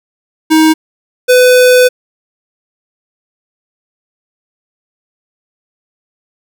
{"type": "tone pair in turn", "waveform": "square", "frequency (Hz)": [315.7, 501.1], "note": ["D#4", "B4"], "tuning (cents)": [25, 25], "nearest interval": "minor sixth", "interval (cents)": 800, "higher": "second", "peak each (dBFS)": [-5, -4], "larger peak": "second", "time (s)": [[0.5, 0.74], [1.28, 1.89]], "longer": "second", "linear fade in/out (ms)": 20, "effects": []}